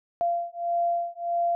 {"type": "beating tone pair", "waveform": "sine", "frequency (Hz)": [688, 689.6], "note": ["F5", "F5"], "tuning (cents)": [-26, -22], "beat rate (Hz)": 1.6, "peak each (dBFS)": -27, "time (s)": [0.21, 1.55], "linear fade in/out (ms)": 0, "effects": []}